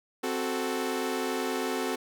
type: chord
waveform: sawtooth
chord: F# diminished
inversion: second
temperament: equal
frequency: 261.6 / 370 / 440 Hz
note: C4 / F#4 / A4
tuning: 0 / 0 / 0 cents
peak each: -29 dBFS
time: 0.23-1.96 s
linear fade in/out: 10 ms
effects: none